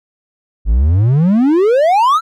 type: exponential sweep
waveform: triangle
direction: up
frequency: 48.2 to 1377 Hz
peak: -6 dBFS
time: 0.65-2.21 s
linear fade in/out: 50 ms
effects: none